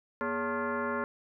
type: tone with frequency modulation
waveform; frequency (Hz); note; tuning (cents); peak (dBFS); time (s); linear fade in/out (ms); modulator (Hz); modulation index
sine; 415.3; G#4; 0; -29; 0.21-1.04; 0; 327; 3.7
effects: none